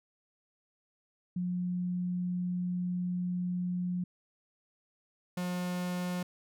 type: tone pair in turn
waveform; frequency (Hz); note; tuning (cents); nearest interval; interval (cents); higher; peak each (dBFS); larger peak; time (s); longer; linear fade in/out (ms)
sine / 45% pulse; 179.1 / 179.1; F3 / F3; +44 / +44; unison; 0; neither; -30 / -32; first; 1.36-4.04 / 5.37-6.23; first; 5
effects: none